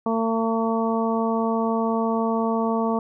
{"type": "harmonic tone", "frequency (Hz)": 226, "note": "A3", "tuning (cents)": 47, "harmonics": [1, 2, 3, 4, 5], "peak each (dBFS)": [-23, -26, -28, -29, -30], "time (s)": [0.06, 2.99], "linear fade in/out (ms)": 2, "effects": []}